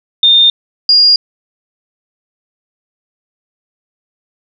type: tone pair in turn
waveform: sine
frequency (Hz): 3631 / 4836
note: A#7 / D8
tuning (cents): -46 / +50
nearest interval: perfect fourth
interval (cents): 496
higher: second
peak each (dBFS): -4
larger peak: neither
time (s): 0.23-0.5 / 0.89-1.16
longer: neither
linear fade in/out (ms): 2
effects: none